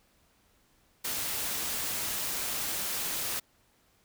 white noise, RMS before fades -33 dBFS, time 1.04-3.4 s, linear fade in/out 10 ms, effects pink hiss -67 dBFS RMS until 4.04 s

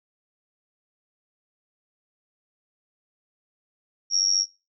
sine tone with amplitude modulation, 5588 Hz, F8, in tune, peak -15 dBFS, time 4.1-4.46 s, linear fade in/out 50 ms, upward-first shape sine, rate 94.3 Hz, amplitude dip 95%, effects noise-tail reverb RT60 0.3 s tail -23 dB re dry

